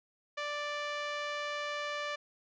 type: tone with band-pass filter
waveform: sawtooth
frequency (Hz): 587.3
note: D5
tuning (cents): 0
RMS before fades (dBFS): -37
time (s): 0.37-2.16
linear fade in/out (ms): 10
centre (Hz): 2000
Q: 0.78
effects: resampled to 16000 Hz